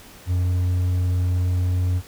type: tone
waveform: triangle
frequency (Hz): 90.1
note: F#2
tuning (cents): -45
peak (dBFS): -16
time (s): 0.26-2.02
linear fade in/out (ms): 50
effects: pink hiss -45 dBFS RMS until 2.07 s